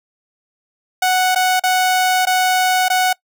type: tone with dropouts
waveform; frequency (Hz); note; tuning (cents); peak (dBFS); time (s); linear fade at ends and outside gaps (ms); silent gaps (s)
sawtooth; 740; F#5; 0; -9; 1.02-3.13; 5; 1.349-1.358 / 1.597-1.636 / 2.254-2.269 / 2.884-2.9
effects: noise-tail reverb RT60 0.1 s tail -23 dB re dry